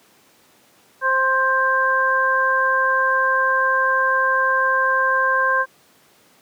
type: harmonic tone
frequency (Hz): 526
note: C5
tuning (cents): +9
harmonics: 1 / 2 / 3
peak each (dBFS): -24 / -19 / -18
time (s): 1.01-5.66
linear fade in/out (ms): 50
effects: pink hiss -54 dBFS RMS until 6.41 s + high-pass 200 Hz 12 dB/octave